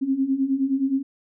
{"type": "beating tone pair", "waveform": "sine", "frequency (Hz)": [262.6, 272.2], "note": ["C4", "C#4"], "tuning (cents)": [6, -31], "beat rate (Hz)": 9.6, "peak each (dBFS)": [-25, -21], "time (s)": [0.01, 1.03], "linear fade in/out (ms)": 20, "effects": []}